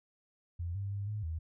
sine tone with pitch steps, 86.1 / 99.2 / 100.4 / 105.7 / 80.6 Hz, F2 / G2 / G2 / G#2 / E2, -24 / +21 / +42 / +31 / -38 cents, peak -34 dBFS, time 0.59-1.39 s, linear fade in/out 10 ms, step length 160 ms, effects none

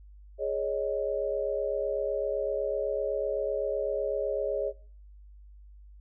sine chord, Ab suspended fourth, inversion none, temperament equal, 415.3 / 554.4 / 622.3 Hz, Ab4 / Db5 / Eb5, 0 / 0 / 0 cents, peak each -32 / -30 / -33 dBFS, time 0.38-4.73 s, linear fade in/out 50 ms, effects noise-tail reverb RT60 0.5 s tail -22 dB re dry + added 50 Hz sine -48 dBFS peak until 6 s

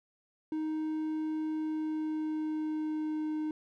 triangle tone with pitch glide, 312 to 308.2 Hz, D#4 to D#4, +5 to -16 cents, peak -29 dBFS, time 0.52-3.51 s, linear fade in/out 2 ms, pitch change -21 cents, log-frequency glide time 1.52-3.39 s, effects none

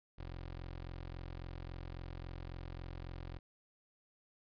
20% pulse tone, 43.65 Hz, F1, in tune, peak -39 dBFS, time 0.18-3.39 s, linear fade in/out 10 ms, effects resampled to 11025 Hz

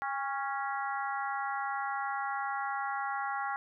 harmonic tone with a mistuned harmonic, 277.2 Hz, C#4, in tune, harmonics 3 / 4 / 5 / 6 / 7, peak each -35 / -38 / -38 / -43 / -43 dBFS, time 0.02-3.56 s, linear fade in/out 0 ms, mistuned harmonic 3, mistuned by -40 cents, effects none

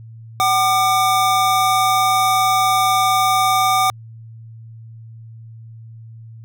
square tone pair together, 756 / 1200.1 Hz, F#5 / D6, +37 / +37 cents, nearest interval minor sixth, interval 800 cents, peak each -17 dBFS, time 0.4-3.9 s, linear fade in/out 0 ms, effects added 113 Hz sine -35 dBFS peak until 6.44 s

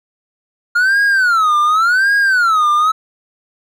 triangle tone with vibrato, 1400 Hz, F6, 4 cents sharp, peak -8 dBFS, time 0.75-2.92 s, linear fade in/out 10 ms, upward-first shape sine, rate 0.89 Hz, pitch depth 270 cents each way, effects none

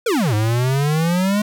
square exponential two-way sweep, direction down then up, 508 to 103.83 to 212.6 Hz, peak -16 dBFS, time 0.06-1.42 s, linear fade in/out 5 ms, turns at 0.34 s, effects none

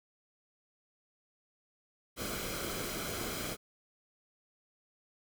pink noise with comb filter, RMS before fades -38 dBFS, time 2.16-3.57 s, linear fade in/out 50 ms, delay 1.1 ms, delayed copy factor -0.55, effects none

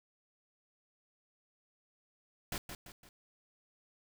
pink noise with echo, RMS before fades -38 dBFS, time 2.52-2.58 s, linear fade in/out 2 ms, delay 170 ms, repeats 3, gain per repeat -7 dB, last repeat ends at 3.09 s, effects none

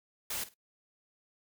white noise with echo, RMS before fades -36 dBFS, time 0.3-0.44 s, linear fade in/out 5 ms, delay 51 ms, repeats 2, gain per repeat -15 dB, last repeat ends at 0.542 s, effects noise-tail reverb RT60 0.1 s tail -22 dB re dry

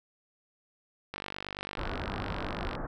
click train, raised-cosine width 0.3 ms, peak -20 dBFS, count 80, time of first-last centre 1.14-2.752 s, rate 49 Hz
pink low-pass noise, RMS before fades -36 dBFS, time 1.77-2.87 s, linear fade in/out 10 ms, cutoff 1600 Hz, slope 48 dB/octave
effects none

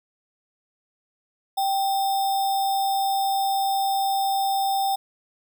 sine tone with sample-and-hold, 783 Hz, G5, 2 cents flat, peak -20 dBFS, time 1.57-4.96 s, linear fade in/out 10 ms, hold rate 4410 Hz, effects none

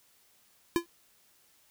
square tone with exponential decay, 340.9 Hz, F4, 42 cents flat, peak -20 dBFS, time 0.76-0.86 s, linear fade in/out 0 ms, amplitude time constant 20 ms, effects white hiss -65 dBFS RMS until 1.7 s

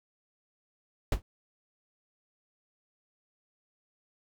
brown noise with exponential decay, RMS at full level -18 dBFS, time 1.12-1.22 s, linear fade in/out 2 ms, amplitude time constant 20 ms, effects none

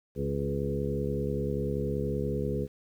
harmonic tone with a mistuned harmonic, 70.4 Hz, C#2, 27 cents sharp, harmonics 1 / 2 / 3 / 4 / 5 / 6 / 7, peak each -36 / -33 / -35 / -40 / -40 / -34 / -36 dBFS, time 0.15-2.68 s, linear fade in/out 50 ms, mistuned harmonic 6, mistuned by -18 cents, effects 10-bit

